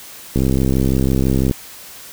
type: click train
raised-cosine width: 3 ms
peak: -4 dBFS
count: 77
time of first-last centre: 0.36-1.512 s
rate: 66 Hz
effects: white hiss -37 dBFS RMS until 2.12 s